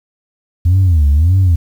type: tone with vibrato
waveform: sine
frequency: 82.41 Hz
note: E2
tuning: in tune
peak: -5 dBFS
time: 0.65-1.56 s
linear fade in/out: 10 ms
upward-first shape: sine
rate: 1.7 Hz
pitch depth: 260 cents each way
effects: tanh soft clip ceiling -5 dBFS + 7-bit